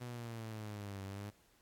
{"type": "linear two-way sweep", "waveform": "sawtooth", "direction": "down then up", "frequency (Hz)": [123.7, 96.5, 104.1], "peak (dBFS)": -39, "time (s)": [0, 1.31], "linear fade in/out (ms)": 20, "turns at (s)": 1.04, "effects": ["pink hiss -70 dBFS RMS until 1.61 s", "AAC 64 kbps"]}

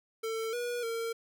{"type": "tone with pitch steps", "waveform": "square", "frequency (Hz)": [447.6, 483.1, 458], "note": ["A4", "B4", "A#4"], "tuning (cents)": [30, -38, -31], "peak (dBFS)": -33, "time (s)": [0.23, 1.13], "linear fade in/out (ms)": 10, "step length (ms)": 300, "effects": []}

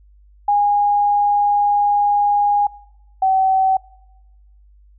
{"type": "tone pair in turn", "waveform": "sine", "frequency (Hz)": [820, 763.3], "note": ["G#5", "G5"], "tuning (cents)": [-22, -46], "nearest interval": "minor second", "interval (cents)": 124, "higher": "first", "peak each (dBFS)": -12, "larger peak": "neither", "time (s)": [[0.48, 2.67], [3.22, 3.77]], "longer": "first", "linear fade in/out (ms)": 5, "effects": ["noise-tail reverb RT60 1.0 s tail -24 dB re dry", "added 50 Hz sine -46 dBFS peak until 4.98 s"]}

